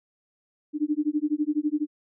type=tone with tremolo; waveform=sine; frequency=300 Hz; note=D4; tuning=37 cents sharp; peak=-19 dBFS; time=0.73-1.87 s; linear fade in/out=50 ms; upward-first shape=sine; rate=12 Hz; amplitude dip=100%; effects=none